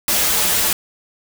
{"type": "noise with comb filter", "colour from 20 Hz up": "white", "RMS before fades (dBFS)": -17, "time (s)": [0.08, 0.73], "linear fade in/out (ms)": 2, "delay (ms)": 7.6, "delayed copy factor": -0.9, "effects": []}